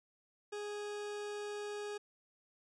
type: tone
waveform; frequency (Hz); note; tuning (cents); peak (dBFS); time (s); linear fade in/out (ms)
40% pulse; 414.3; G#4; -4; -39; 0.52-1.98; 10
effects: resampled to 22050 Hz